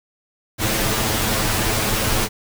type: noise with comb filter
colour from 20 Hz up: pink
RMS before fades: -20 dBFS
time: 0.58-2.29 s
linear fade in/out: 50 ms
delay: 9.2 ms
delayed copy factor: +0.8
effects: none